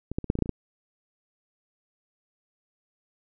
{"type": "clicks", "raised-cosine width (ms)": 3, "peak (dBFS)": [-19, -13, -21, -8, -16, -16, -8, -24, -12], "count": 9, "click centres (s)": [0.116, 0.185, 0.243, 0.301, 0.354, 0.389, 0.423, 0.459, 0.493], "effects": []}